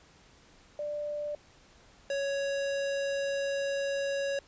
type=tone pair in turn; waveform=sine / square; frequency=591 / 556.1 Hz; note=D5 / C#5; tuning=+11 / +5 cents; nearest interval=minor second; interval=106 cents; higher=first; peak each=-32 / -30 dBFS; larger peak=second; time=0.79-1.35 / 2.1-4.39 s; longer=second; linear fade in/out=2 ms; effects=pink hiss -59 dBFS RMS until 4.47 s + resampled to 16000 Hz